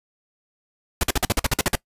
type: noise bursts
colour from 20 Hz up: pink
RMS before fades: -19 dBFS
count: 11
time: 1.01-1.754 s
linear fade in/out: 2 ms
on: 24 ms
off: 48 ms
effects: noise-tail reverb RT60 0.1 s tail -22 dB re dry + resampled to 32000 Hz